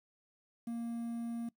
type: tone with quantisation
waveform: triangle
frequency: 233.1 Hz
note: A#3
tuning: in tune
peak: -34 dBFS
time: 0.67-1.49 s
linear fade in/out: 5 ms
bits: 10
effects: noise-tail reverb RT60 0.1 s tail -21 dB re dry